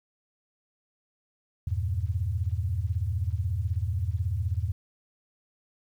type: chord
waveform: sine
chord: E diminished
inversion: none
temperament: equal with one note detuned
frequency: 81.88 / 98 / 116.54 Hz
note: E2 / G2 / Bb2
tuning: -11 / 0 / 0 cents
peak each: -29 / -29 / -34 dBFS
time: 1.67-4.72 s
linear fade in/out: 5 ms
effects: 10-bit